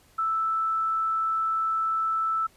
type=tone; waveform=sine; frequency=1318.5 Hz; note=E6; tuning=in tune; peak=-23 dBFS; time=0.18-2.47 s; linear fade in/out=10 ms; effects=pink hiss -59 dBFS RMS until 2.56 s + resampled to 32000 Hz